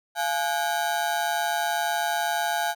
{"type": "ring-modulated tone", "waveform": "30% pulse", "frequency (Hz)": 770, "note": "G5", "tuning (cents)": -31, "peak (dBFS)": -18, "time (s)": [0.15, 2.75], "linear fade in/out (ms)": 50, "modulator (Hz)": 76, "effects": []}